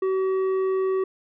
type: tone with tanh clipping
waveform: sine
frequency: 379.7 Hz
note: F#4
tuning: 45 cents sharp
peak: -22 dBFS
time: 0.02-1.04 s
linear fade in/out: 5 ms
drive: 8 dB
effects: none